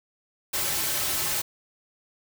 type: noise with comb filter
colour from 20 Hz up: white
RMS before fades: -27 dBFS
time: 0.53-1.42 s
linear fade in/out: 10 ms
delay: 4.2 ms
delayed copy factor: -0.65
effects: none